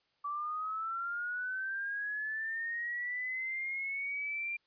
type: linear sweep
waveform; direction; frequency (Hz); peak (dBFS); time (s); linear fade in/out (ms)
sine; up; 1150 to 2385; -34; 0.24-4.57; 10
effects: white hiss -75 dBFS RMS until 4.66 s + resampled to 11025 Hz

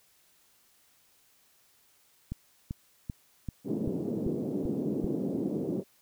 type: click train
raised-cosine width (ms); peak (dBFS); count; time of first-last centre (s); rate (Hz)
5; -22; 8; 2.32-5.044; 2.57
type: band-pass noise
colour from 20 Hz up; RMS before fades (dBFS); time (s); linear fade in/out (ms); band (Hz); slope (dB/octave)
pink; -32; 3.64-5.84; 50; 180 to 410; 24
effects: white hiss -65 dBFS RMS until 6.01 s

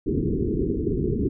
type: low-pass noise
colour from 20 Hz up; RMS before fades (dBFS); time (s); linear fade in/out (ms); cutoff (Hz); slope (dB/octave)
white; -24; 0.06-1.29; 10; 430; 96
effects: none

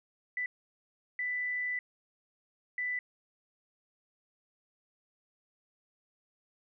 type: tone bursts at uneven times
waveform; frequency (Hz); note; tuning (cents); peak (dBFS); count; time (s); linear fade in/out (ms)
sine; 1987; B6; +10; -31; 3; 0.37-0.46 / 1.19-1.79 / 2.78-2.99; 2
effects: none

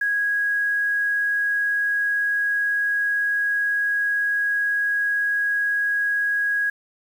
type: tone with quantisation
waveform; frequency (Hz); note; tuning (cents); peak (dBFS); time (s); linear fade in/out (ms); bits
sine; 1653; G#6; -9; -19; 0.01-6.7; 5; 8
effects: none

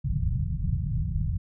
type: low-pass noise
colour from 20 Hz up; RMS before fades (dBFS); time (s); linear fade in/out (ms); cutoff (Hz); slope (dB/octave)
white; -27; 0.04-1.38; 10; 160; 48
effects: none

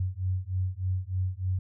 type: beating tone pair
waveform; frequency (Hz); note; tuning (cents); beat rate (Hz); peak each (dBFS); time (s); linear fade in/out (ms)
sine; 91.3 / 94.6; F#2 / F#2; -23 / +39; 3.3; -30; 0-1.59; 5
effects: none

